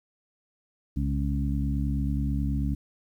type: harmonic tone with a mistuned harmonic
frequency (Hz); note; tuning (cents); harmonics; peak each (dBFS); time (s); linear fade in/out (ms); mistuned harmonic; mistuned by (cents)
69.3; C#2; 0; 1 / 2 / 3 / 4; -27 / -30 / -32 / -33; 0.96-2.75; 10; 1; -89
effects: 10-bit